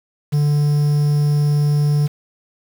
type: tone with quantisation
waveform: triangle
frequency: 146.83 Hz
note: D3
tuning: in tune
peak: -11 dBFS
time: 0.32-2.08 s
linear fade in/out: 20 ms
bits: 6
effects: none